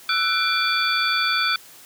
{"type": "tone cluster", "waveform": "sine", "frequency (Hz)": [1326, 1491, 2366, 3457, 4560], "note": ["E6", "F#6", "D7", "A7", "C#8"], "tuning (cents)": [10, 13, 12, -31, 48], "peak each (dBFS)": -25, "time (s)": [0.09, 1.56], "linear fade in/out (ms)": 2, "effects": ["white hiss -46 dBFS RMS until 1.85 s", "high-pass 100 Hz 12 dB/octave"]}